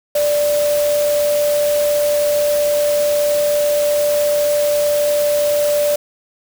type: tone in noise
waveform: sine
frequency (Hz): 587.3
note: D5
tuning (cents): 0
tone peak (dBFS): -13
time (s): 0.15-5.96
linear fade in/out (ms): 5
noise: white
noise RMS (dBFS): -26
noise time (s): 0.15-5.96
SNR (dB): +10
effects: none